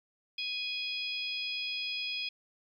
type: harmonic tone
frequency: 830.6 Hz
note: G#5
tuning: in tune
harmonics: 3 / 4 / 5 / 6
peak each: -37 / -37 / -46 / -40 dBFS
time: 0.38-2.29 s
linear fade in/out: 5 ms
effects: 11-bit